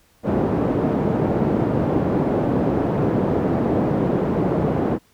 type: band-pass noise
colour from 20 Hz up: pink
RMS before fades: -20 dBFS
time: 0.23-4.99 s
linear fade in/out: 50 ms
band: 160 to 520 Hz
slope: 12 dB/octave
effects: pink hiss -58 dBFS RMS until 5.13 s